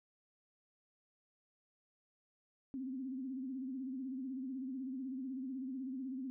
sine tone with vibrato, 261.6 Hz, C4, in tune, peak -39 dBFS, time 2.74-6.3 s, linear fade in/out 0 ms, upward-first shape sine, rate 16 Hz, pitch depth 86 cents each way, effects none

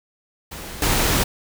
pink noise with level steps, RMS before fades -34 / -19 dBFS, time 0.51-1.24 s, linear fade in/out 10 ms, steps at 0.82 s, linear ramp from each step 2 ms, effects none

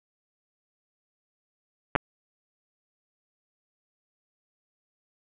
clicks, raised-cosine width 0.5 ms, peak -7 dBFS, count 2, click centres 1.953 / 1.96 s, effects resampled to 8000 Hz + 7-bit

